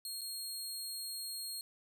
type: tone with dropouts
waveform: 20% pulse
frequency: 4260 Hz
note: C8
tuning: 30 cents sharp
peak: -34 dBFS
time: 0.05-1.61 s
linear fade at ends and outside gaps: 1 ms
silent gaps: 0.21-0.215 s
effects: none